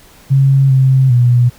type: tone with pitch steps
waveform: sine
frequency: 136.1 / 132.3 / 122.1 Hz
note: C#3 / C3 / B2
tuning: -31 / +20 / -19 cents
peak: -6 dBFS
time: 0.3-1.5 s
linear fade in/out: 20 ms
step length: 400 ms
effects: pink hiss -43 dBFS RMS until 1.58 s